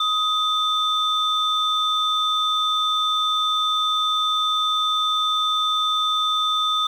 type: tone pair together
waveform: sine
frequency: 1255 / 3550 Hz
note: D#6 / A7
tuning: +15 / +15 cents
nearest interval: octave + tritone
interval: 1800 cents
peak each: -20 dBFS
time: 0-6.87 s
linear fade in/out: 5 ms
effects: tanh soft clip ceiling -13 dBFS + 8-bit